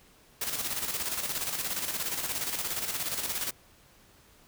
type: noise with tremolo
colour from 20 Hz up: white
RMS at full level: -31 dBFS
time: 0.41-3.51 s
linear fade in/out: 5 ms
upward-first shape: square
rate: 17 Hz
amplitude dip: 50%
effects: pink hiss -59 dBFS RMS until 4.47 s